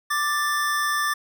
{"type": "tone pair together", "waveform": "square", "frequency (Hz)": [1178.7, 1766], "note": ["D6", "A6"], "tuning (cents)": [6, 6], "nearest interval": "perfect fifth", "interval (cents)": 700, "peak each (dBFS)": -25, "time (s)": [0.1, 1.14], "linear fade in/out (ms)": 10, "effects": []}